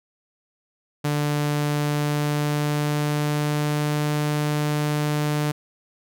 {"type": "tone with pitch glide", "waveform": "sawtooth", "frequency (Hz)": [147.4, 149.11], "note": ["D3", "D3"], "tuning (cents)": [7, 27], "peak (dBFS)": -17, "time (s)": [1.04, 5.52], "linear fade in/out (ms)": 10, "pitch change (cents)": 20, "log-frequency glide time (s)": [1.79, 4.12], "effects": []}